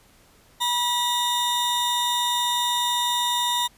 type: tone pair together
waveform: 40% pulse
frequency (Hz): 970 / 3662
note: B5 / A#7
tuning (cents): -31 / -32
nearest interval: octave + major seventh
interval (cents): 2299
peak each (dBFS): -23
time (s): 0.6-3.68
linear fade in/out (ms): 20
effects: pink hiss -56 dBFS RMS until 3.77 s + resampled to 32000 Hz

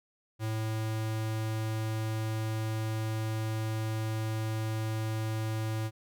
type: tone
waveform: square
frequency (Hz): 110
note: A2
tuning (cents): 0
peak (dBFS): -31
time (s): 0.39-5.91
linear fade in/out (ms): 50
effects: none

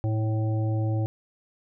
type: harmonic tone with a mistuned harmonic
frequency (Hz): 110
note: A2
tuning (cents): 0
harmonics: 1 / 3 / 5 / 7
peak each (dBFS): -23 / -33 / -37 / -40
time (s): 0.04-1.06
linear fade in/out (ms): 0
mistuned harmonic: 3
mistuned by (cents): -23
effects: none

